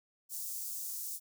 white high-pass noise, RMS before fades -40 dBFS, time 0.29-1.2 s, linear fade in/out 50 ms, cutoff 5900 Hz, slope 24 dB/octave, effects none

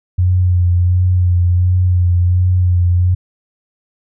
sine tone with vibrato, 89.7 Hz, F2, 47 cents sharp, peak -9 dBFS, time 0.18-3.15 s, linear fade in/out 10 ms, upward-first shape sine, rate 1.4 Hz, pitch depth 29 cents each way, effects none

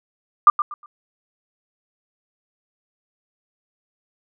sine tone with echo, 1195 Hz, D6, 30 cents sharp, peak -5 dBFS, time 0.47-0.5 s, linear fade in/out 2 ms, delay 120 ms, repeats 3, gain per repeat -12 dB, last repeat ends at 0.86 s, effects none

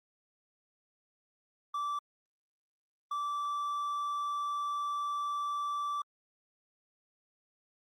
triangle tone bursts at uneven times, 1164 Hz, D6, 16 cents flat, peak -30 dBFS, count 2, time 1.74-1.99 / 3.11-6.02 s, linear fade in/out 5 ms, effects Opus 48 kbps

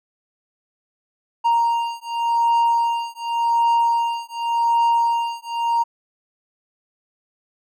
triangle beating tone pair, 932.3 / 933.18 Hz, A#5 / A#5, 0 / +2 cents, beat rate 0.88 Hz, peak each -18 dBFS, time 1.44-5.84 s, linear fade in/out 20 ms, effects none

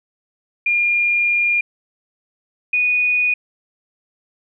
sine tone pair in turn, 2412 / 2470 Hz, D7 / D#7, +46 / -13 cents, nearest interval unison, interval 41 cents, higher second, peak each -14 dBFS, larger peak neither, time 0.66-1.61 / 2.73-3.34 s, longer first, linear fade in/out 5 ms, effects none

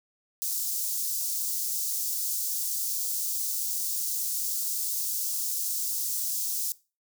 white high-pass noise, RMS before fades -30 dBFS, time 0.42-6.72 s, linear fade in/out 0 ms, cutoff 5200 Hz, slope 24 dB/octave, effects noise-tail reverb RT60 0.3 s tail -20 dB re dry

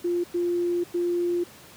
sine tone bursts at uneven times, 349.2 Hz, F4, in tune, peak -22 dBFS, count 3, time 0.04-0.24 / 0.34-0.84 / 0.94-1.44 s, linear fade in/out 10 ms, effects pink hiss -48 dBFS RMS until 1.76 s + high-pass 100 Hz 12 dB/octave

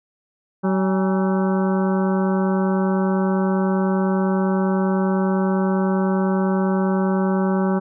harmonic tone with a mistuned harmonic, 190 Hz, F#3, 46 cents sharp, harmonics 1 / 2 / 3 / 4 / 5 / 6 / 7 / 8, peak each -18 / -24 / -28 / -30 / -32 / -34 / -35 / -36 dBFS, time 0.63-7.8 s, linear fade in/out 20 ms, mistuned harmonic 4, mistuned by +120 cents, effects none

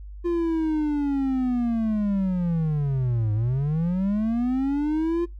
triangle linear two-way sweep, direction down then up, 349.2 to 103.83 to 349.2 Hz, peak -19 dBFS, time 0.24-5.26 s, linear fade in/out 20 ms, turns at 3.33 s, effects noise-tail reverb RT60 0.2 s tail -23 dB re dry + added 50 Hz sine -36 dBFS peak until 5.39 s

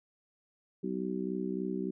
harmonic tone, 63.4 Hz, B1, 46 cents sharp, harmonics 3 / 4 / 5 / 6, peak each -36 / -39 / -38 / -37 dBFS, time 0.83-1.91 s, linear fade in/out 10 ms, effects none

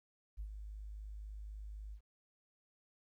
sine tone with ADSR envelope, 51.91 Hz, G#1, in tune, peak -38 dBFS, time 0.37-2.01 s, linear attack 29 ms, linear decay 78 ms, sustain -6 dB, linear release 81 ms, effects tanh soft clip ceiling -35 dBFS + 13-bit

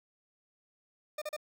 40% pulse tone bursts, 605 Hz, D#5, 49 cents flat, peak -34 dBFS, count 3, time 1.18-1.365 s, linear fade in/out 5 ms, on 37 ms, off 37 ms, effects none

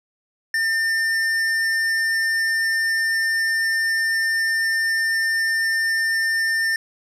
triangle tone with hard clipping, 1802 Hz, A6, 41 cents sharp, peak -20 dBFS, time 0.54-6.76 s, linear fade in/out 2 ms, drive 14 dB, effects none

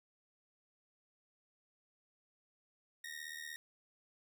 sawtooth ring-modulated tone, 1864.7 Hz, A#6, in tune, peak -38 dBFS, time 3.04-3.56 s, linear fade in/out 0 ms, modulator 38.3 Hz, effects none

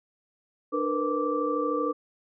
sine tone cluster, 298.5 / 464 / 497 / 1168 Hz, D4 / A#4 / B4 / D6, +28 / -8 / +11 / -10 cents, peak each -30 dBFS, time 0.72-1.93 s, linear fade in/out 20 ms, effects none

